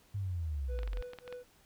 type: linear sweep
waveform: sine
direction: down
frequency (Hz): 103 to 40.54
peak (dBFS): -33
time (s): 0.14-1.02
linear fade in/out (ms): 10
type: tone with tremolo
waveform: triangle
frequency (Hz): 494.5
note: B4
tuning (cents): +2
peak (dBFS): -39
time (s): 0.68-1.44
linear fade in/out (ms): 20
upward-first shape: triangle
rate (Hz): 3.4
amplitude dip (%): 100
type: clicks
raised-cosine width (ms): 0.3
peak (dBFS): -30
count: 10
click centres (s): 0.79 / 0.832 / 0.876 / 0.932 / 0.972 / 1.025 / 1.134 / 1.187 / 1.278 / 1.326
effects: pink hiss -65 dBFS RMS until 1.65 s